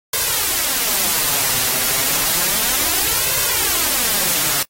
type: noise with flanger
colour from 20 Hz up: white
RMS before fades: -18 dBFS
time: 0.13-4.63 s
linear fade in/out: 5 ms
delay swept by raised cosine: 1.9 to 7.9 ms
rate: 0.31 Hz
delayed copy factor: +0.7
effects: noise-tail reverb RT60 0.1 s tail -25 dB re dry + AAC 48 kbps